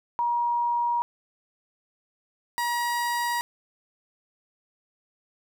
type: tone pair in turn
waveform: sine / 30% pulse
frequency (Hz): 952 / 955.5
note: A#5 / A#5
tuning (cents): +36 / +43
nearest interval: unison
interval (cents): 7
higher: second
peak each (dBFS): -22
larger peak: neither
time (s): 0.19-1.02 / 2.58-3.41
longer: neither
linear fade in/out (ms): 0
effects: none